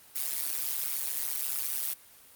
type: noise with amplitude modulation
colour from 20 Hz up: blue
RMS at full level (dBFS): -28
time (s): 0.15-1.94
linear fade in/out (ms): 10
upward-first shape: sine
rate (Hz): 140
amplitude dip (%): 95
effects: white hiss -55 dBFS RMS until 2.35 s + Opus 32 kbps